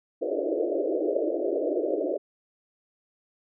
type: band-pass noise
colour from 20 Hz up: pink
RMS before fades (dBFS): -27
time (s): 0.21-2.18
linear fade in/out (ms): 20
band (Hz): 300 to 640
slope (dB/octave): 96
effects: none